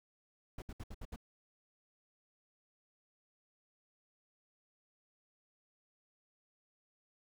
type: noise bursts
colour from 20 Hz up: brown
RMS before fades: -44 dBFS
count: 6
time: 0.58-1.161 s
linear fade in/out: 5 ms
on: 41 ms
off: 67 ms
effects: none